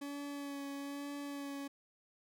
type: tone with vibrato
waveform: 40% pulse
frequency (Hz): 282.6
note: C#4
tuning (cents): +34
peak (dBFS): -40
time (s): 0.01-1.68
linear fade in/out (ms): 10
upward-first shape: sine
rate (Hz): 1.1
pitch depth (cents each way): 19
effects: none